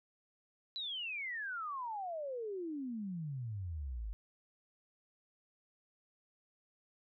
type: exponential sweep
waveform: sine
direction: down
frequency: 4026 to 48.58 Hz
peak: -38 dBFS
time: 0.76-4.13 s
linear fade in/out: 0 ms
effects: none